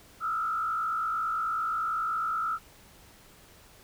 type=tone with frequency modulation; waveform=sine; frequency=1318.5 Hz; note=E6; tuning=in tune; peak=-27 dBFS; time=0.2-2.59 s; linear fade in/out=50 ms; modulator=54.6 Hz; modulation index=1.1; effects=pink hiss -55 dBFS RMS until 3.83 s